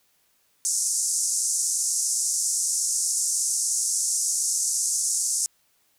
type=band-pass noise; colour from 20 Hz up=pink; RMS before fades=-25 dBFS; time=0.65-5.46 s; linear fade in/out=0 ms; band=5800 to 10000 Hz; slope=48 dB/octave; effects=white hiss -66 dBFS RMS until 5.98 s